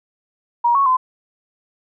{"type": "tone with pitch steps", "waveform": "sine", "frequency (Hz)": [950, 1106, 1025], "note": ["A#5", "C#6", "C6"], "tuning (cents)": [33, -4, -36], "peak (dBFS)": -12, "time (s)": [0.64, 0.97], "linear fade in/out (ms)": 10, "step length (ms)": 110, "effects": []}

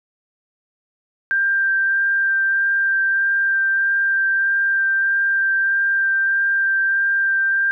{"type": "tone with vibrato", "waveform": "sine", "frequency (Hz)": 1582, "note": "G6", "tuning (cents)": 15, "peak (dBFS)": -15, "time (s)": [1.31, 7.71], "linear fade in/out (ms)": 0, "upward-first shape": "sine", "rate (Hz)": 1.6, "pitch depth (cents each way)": 9, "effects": []}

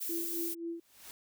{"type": "noise", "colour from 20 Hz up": "violet", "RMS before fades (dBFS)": -37, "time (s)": [0, 0.55], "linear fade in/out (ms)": 20}
{"type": "tone with tremolo", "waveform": "sine", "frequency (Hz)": 336, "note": "E4", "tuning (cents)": 33, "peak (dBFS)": -34, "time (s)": [0.09, 0.8], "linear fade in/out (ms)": 5, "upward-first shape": "sine", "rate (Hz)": 3.8, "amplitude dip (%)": 70}
{"type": "noise with exponential growth", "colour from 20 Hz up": "white", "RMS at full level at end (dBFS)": -46, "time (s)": [0.67, 1.11], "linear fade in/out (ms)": 0, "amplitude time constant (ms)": 94}
{"effects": []}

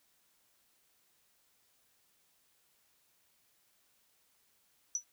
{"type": "tone with exponential decay", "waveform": "sine", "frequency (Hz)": 5920, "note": "F#8", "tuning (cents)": 0, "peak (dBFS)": -27, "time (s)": [4.95, 5.04], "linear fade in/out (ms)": 1, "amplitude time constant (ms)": 19, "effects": ["white hiss -72 dBFS RMS until 5.12 s"]}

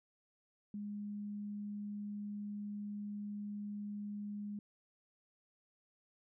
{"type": "tone", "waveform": "sine", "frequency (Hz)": 206.1, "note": "G#3", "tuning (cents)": -13, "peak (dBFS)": -40, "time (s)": [0.74, 4.59], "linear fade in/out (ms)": 2, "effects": []}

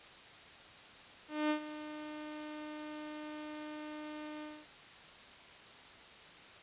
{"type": "tone with ADSR envelope", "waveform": "sawtooth", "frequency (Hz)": 303, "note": "D#4", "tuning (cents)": -46, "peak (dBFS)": -25, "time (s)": [1.28, 4.67], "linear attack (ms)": 220, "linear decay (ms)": 94, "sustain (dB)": -14, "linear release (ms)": 240, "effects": ["white hiss -54 dBFS RMS until 6.62 s", "resampled to 8000 Hz"]}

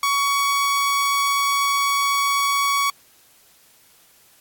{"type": "tone", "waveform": "sawtooth", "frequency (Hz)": 1123, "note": "C#6", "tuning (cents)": 22, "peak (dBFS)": -14, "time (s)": [0.03, 2.9], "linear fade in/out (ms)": 2, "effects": ["white hiss -54 dBFS RMS until 4.4 s", "AAC 64 kbps"]}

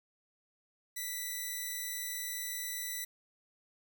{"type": "tone", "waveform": "5% pulse", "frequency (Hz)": 1975.5, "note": "B6", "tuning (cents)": 0, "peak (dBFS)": -26, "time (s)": [0.96, 3.05], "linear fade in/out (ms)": 10, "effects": []}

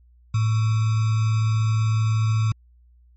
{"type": "tone with sample-and-hold", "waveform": "sine", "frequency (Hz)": 110, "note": "A2", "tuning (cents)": 0, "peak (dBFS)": -17, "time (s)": [0.34, 2.52], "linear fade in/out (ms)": 5, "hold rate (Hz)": 1225, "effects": ["added 60 Hz sine -51 dBFS peak until 3.16 s", "MP3 32 kbps"]}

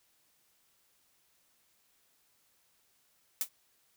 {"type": "noise with exponential decay", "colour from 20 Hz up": "blue", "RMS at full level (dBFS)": -26, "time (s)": [3.41, 3.49], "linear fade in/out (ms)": 2, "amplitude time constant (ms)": 17, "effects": ["white hiss -71 dBFS RMS until 3.96 s"]}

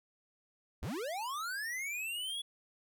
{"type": "linear sweep", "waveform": "square", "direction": "up", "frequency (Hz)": [39.93, 3408], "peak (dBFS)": -37, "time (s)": [0.82, 2.42], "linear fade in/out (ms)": 10, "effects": []}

